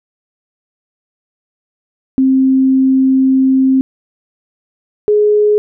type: tone pair in turn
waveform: sine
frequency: 264.1 / 419.2 Hz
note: C4 / G#4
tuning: +16 / +16 cents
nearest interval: minor sixth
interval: 800 cents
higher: second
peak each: -7 dBFS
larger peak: neither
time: 2.18-3.81 / 5.08-5.58 s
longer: first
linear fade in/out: 0 ms
effects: none